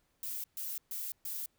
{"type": "noise bursts", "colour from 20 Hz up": "violet", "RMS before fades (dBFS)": -39, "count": 4, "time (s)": [0.23, 1.46], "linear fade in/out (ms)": 2, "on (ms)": 210, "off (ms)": 130, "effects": ["pink hiss -75 dBFS RMS until 1.58 s"]}